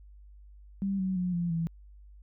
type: tone with pitch steps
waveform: sine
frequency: 196 / 187.91 / 180.15 / 172.71 / 165.58 Hz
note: G3 / F#3 / F#3 / F3 / E3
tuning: 0 / +27 / -46 / -19 / +8 cents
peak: -27 dBFS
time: 0.82-1.67 s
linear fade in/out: 0 ms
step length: 170 ms
effects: added 50 Hz sine -49 dBFS peak until 2.22 s